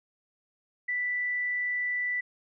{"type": "tone", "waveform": "sine", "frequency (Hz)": 1975.5, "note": "B6", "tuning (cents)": 0, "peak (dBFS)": -27, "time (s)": [0.88, 2.21], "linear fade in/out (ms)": 10, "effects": []}